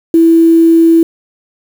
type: tone with quantisation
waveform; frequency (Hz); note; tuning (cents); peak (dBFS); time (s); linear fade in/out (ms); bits
sine; 330; E4; +2; -3; 0.14-1.03; 2; 5
effects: none